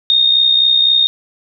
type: tone with amplitude modulation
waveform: sine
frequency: 3691 Hz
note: A#7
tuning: 18 cents flat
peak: -6 dBFS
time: 0.1-1.07 s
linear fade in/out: 0 ms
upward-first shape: sine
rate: 63.9 Hz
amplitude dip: 55%
effects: none